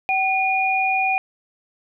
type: tone pair together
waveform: sine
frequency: 764 / 2437 Hz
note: G5 / D#7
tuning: -45 / -37 cents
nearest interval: octave + minor sixth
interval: 2008 cents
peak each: -20 dBFS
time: 0.09-1.18 s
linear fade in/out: 0 ms
effects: none